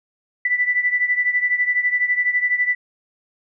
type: beating tone pair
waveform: sine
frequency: 1975.5 / 1987.5 Hz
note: B6 / B6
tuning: 0 / +10 cents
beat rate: 12 Hz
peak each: -18 / -22 dBFS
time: 0.45-2.75 s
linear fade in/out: 5 ms
effects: none